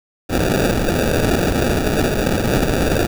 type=noise with sample-and-hold; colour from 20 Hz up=blue; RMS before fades=-17 dBFS; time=0.29-3.07 s; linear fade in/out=20 ms; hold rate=1050 Hz; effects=none